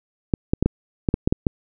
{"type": "clicks", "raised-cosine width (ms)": 3, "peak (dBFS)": -4, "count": 9, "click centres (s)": [0.338, 0.535, 0.626, 0.66, 1.088, 1.141, 1.275, 1.325, 1.468], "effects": []}